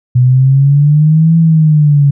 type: exponential two-way sweep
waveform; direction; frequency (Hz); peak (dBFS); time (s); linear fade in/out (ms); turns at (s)
sine; up then down; 123.47 to 165.8 to 140.1; -4; 0.15-2.11; 10; 1.37
effects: none